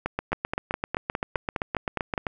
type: two click trains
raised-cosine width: 0.5 ms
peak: -11 / -11 dBFS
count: 10 / 18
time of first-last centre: 0.33-2.178 / 0.06-2.268 s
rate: 4.87 / 7.7 Hz
effects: none

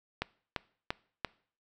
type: click train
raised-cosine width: 0.3 ms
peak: -15 dBFS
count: 4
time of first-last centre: 0.22-1.247 s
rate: 2.92 Hz
effects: noise-tail reverb RT60 0.5 s tail -22 dB re dry

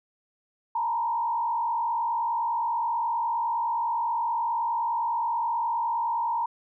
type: tone with frequency modulation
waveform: sine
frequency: 932.3 Hz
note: A#5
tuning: in tune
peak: -24 dBFS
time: 0.75-6.46 s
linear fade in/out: 5 ms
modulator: 49.6 Hz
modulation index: 0.91
effects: none

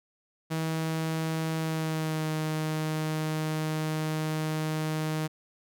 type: tone with pitch glide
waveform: sawtooth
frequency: 160.3 to 156.1 Hz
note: E3 to D#3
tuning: -48 to +6 cents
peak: -24 dBFS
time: 0.5-5.28 s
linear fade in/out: 20 ms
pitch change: -46 cents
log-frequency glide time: 1.58-2.31 s
effects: none

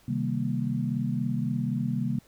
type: chord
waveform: sine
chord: C minor seventh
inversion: none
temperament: equal with one note detuned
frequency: 131.87 / 155.56 / 196 / 233.1 Hz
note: C3 / Eb3 / G3 / Bb3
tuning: +14 / 0 / 0 / 0 cents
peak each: -30 / -33 / -32 / -30 dBFS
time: 0.08-2.19 s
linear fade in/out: 5 ms
effects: pink hiss -60 dBFS RMS until 2.27 s

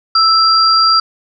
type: tone pair together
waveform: sine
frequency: 1319 / 4756 Hz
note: E6 / D8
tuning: +1 / +21 cents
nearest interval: octave + minor seventh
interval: 2220 cents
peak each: -10 dBFS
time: 0.15-1 s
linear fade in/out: 5 ms
effects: none

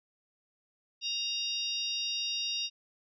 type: harmonic tone with a mistuned harmonic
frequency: 932.3 Hz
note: A#5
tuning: in tune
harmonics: 3 / 4 / 5 / 6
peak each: -36 / -35 / -39 / -38 dBFS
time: 1.01-2.7 s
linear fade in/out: 50 ms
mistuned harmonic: 5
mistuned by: +47 cents
effects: none

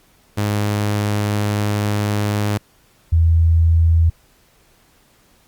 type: tone pair in turn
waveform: sawtooth / sine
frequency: 103.83 / 82.41 Hz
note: G#2 / E2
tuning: 0 / 0 cents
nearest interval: major third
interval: 400 cents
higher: first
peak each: -13 / -10 dBFS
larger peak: second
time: 0.37-2.58 / 3.12-4.1 s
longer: first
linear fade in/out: 10 ms
effects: pink hiss -55 dBFS RMS until 5.47 s + Opus 48 kbps

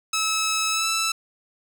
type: tone with pitch glide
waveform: 10% pulse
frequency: 1298 to 1320.7 Hz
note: E6 to E6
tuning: -27 to +3 cents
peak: -13 dBFS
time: 0.13-1.12 s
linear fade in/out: 5 ms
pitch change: +30 cents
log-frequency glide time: 0.7-0.88 s
effects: none

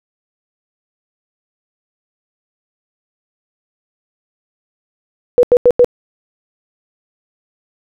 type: tone bursts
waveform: sine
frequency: 489.1 Hz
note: B4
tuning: 17 cents flat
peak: -4 dBFS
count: 4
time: 5.38-5.845 s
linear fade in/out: 0 ms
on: 51 ms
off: 87 ms
effects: none

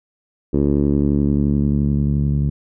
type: tone with low-pass filter sweep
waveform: 10% pulse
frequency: 71.5 Hz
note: D2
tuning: 46 cents flat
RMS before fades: -17 dBFS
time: 0.53-2.5 s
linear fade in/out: 10 ms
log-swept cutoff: 370 to 150 Hz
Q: 1.7
effects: none

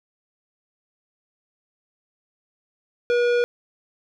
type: tone with tanh clipping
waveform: sine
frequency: 481.9 Hz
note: B4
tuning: 43 cents flat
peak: -19 dBFS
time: 3.1-3.44 s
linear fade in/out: 0 ms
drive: 15 dB
effects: none

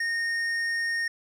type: tone with hard clipping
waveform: triangle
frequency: 1845 Hz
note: A#6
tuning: 18 cents flat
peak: -27 dBFS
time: 0-1.08 s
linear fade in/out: 5 ms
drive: 11 dB
effects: none

